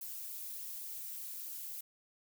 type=noise with flanger; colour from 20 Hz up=violet; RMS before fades=-44 dBFS; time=0.01-1.81 s; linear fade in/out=5 ms; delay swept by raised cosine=0.53 to 6.13 ms; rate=3.4 Hz; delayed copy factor=-1; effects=none